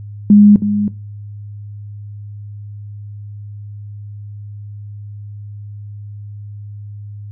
sine tone with echo, 206.4 Hz, G#3, 10 cents flat, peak -3 dBFS, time 0.3-0.56 s, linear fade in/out 2 ms, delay 320 ms, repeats 1, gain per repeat -10 dB, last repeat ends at 0.88 s, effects noise-tail reverb RT60 0.3 s tail -18 dB re dry + added 103 Hz sine -28 dBFS peak until 7.31 s

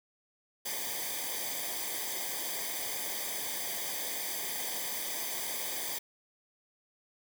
white noise with comb filter, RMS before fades -36 dBFS, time 0.65-5.99 s, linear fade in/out 10 ms, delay 0.73 ms, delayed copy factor -0.85, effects none

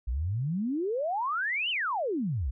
sine exponential two-way sweep, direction up then down, 55 to 3109 to 55 Hz, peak -27 dBFS, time 0.07-2.51 s, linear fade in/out 10 ms, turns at 1.7 s, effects none

